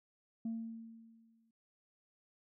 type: tone with exponential decay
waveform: sine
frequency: 226.8 Hz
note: A#3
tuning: 47 cents flat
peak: -33 dBFS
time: 0.45-1.51 s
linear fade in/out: 5 ms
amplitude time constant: 230 ms
effects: tanh soft clip ceiling -33 dBFS